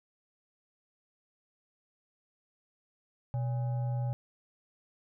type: tone with frequency modulation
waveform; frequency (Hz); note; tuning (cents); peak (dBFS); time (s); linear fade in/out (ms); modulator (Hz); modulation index
sine; 124.2; B2; +10; -29; 3.34-4.13; 0; 693; 0.3
effects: none